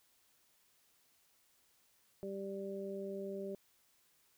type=harmonic tone; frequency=196 Hz; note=G3; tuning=in tune; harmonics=1 / 2 / 3; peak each=-45 / -42 / -46 dBFS; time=2.23-3.55 s; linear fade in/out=0 ms; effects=white hiss -72 dBFS RMS until 4.37 s